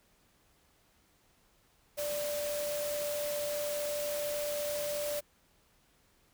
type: tone in noise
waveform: sine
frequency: 587.3 Hz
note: D5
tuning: in tune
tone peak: -33 dBFS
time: 1.97-5.21 s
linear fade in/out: 20 ms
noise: white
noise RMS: -40 dBFS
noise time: 1.97-5.21 s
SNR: +4 dB
effects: pink hiss -68 dBFS RMS until 6.33 s